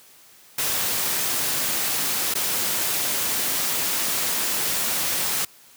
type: noise with dropouts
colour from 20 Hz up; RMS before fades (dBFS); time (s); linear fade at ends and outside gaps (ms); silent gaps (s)
white; -24; 0.58-5.45; 5; 2.34-2.351
effects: white hiss -51 dBFS RMS until 5.76 s + high-pass 100 Hz 12 dB/octave